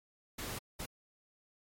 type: noise bursts at uneven times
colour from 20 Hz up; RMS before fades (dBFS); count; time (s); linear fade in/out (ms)
pink; -41; 2; 0.38-0.59 / 0.79-0.86; 10
effects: MP3 64 kbps